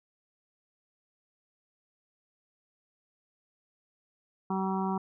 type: harmonic tone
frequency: 190.9 Hz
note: G3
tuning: 46 cents flat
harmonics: 1 / 2 / 4 / 5 / 6 / 7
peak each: -30 / -36 / -36 / -35 / -40 / -45 dBFS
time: 4.5-4.98 s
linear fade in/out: 5 ms
effects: none